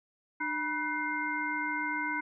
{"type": "harmonic tone with a mistuned harmonic", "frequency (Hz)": 301.2, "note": "D4", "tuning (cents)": 44, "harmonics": [1, 3, 5, 7], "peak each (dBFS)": [-38, -35, -35, -35], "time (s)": [0.4, 2.21], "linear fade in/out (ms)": 10, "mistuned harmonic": 3, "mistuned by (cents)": 120, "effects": []}